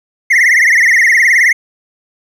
triangle tone with vibrato, 1975.5 Hz, B6, in tune, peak -4 dBFS, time 0.3-1.53 s, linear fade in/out 10 ms, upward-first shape triangle, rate 19 Hz, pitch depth 180 cents each way, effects none

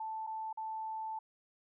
sine tone with dropouts, 880 Hz, A5, in tune, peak -37 dBFS, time 0-1.19 s, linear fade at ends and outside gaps 5 ms, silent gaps 0.267-0.272 / 0.529-0.573 s, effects none

